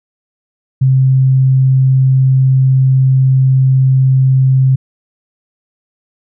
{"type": "tone", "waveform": "sine", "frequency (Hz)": 131.9, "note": "C3", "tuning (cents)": 14, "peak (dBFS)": -6, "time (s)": [0.81, 4.76], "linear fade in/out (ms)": 10, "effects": []}